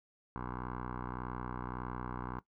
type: tone with low-pass filter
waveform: 10% pulse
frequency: 61.74 Hz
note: B1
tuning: in tune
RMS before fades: -41 dBFS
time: 0.36-2.39 s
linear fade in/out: 0 ms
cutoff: 1200 Hz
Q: 7.8
effects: noise-tail reverb RT60 0.1 s tail -17 dB re dry